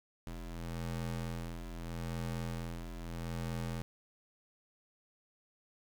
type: ring-modulated tone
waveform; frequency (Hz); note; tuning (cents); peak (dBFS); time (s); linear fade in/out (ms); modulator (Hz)
25% pulse; 84.4; E2; +41; -31; 0.27-3.82; 0; 41.8
effects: 10-bit